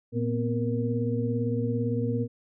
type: tone cluster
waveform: sine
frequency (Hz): 116.1 / 237.6 / 255.3 / 469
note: A#2 / A#3 / C4 / A#4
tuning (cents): -7 / +33 / -42 / +11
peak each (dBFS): -28 / -31 / -32 / -31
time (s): 0.12-2.28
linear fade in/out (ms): 50
effects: none